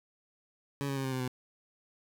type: tone with pitch steps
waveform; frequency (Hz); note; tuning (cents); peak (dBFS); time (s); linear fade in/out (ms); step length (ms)
20% pulse; 140.5 / 137.61 / 134.78 / 132 / 129.29 / 126.63; C#3 / C#3 / C#3 / C3 / C3 / B2; +24 / -12 / -48 / +16 / -20 / +44; -27; 0.81-1.278; 0; 78
effects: none